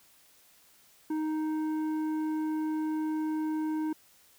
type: tone with tanh clipping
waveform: sine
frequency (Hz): 311.3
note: D#4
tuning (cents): +1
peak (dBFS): -30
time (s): 1.1-3.93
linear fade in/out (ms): 5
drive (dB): 9
effects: white hiss -61 dBFS RMS until 4.38 s